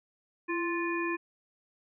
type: harmonic tone with a mistuned harmonic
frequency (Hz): 350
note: F4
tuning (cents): +4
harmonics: 1 / 3 / 5 / 7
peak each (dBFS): -31 / -36 / -37 / -37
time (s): 0.48-1.17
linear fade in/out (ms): 20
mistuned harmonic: 1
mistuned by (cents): -56
effects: none